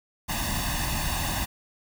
pink noise with comb filter, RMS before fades -28 dBFS, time 0.28-1.46 s, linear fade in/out 20 ms, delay 1.1 ms, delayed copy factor +0.95, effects none

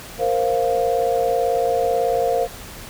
sine chord, Bb suspended second, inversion none, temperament just, 466.2 / 524.4 / 699.2 Hz, Bb4 / C5 / F5, 0 / +4 / +2 cents, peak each -21 dBFS, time 0.18-2.48 s, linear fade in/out 50 ms, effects pink hiss -37 dBFS RMS until 2.89 s

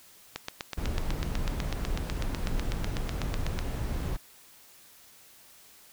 click train, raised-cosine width 0.2 ms, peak -15 dBFS, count 27, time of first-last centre 0.36-3.59 s, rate 8.05 Hz
brown noise, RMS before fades -31 dBFS, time 0.77-4.17 s, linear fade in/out 10 ms
effects white hiss -55 dBFS RMS until 5.92 s

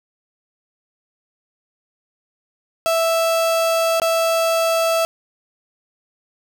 35% pulse tone with dropouts, 659.3 Hz, E5, in tune, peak -14 dBFS, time 2.86-5.05 s, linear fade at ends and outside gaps 0 ms, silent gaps 3.999-4.018 s, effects none

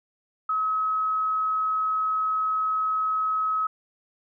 sine tone, 1280 Hz, D#6, 49 cents sharp, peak -22 dBFS, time 0.49-3.67 s, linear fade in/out 5 ms, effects none

